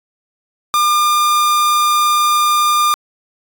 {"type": "tone", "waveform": "45% pulse", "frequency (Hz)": 1203, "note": "D6", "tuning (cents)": 41, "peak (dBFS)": -11, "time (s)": [0.74, 2.94], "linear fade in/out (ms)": 0, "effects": ["AAC 64 kbps"]}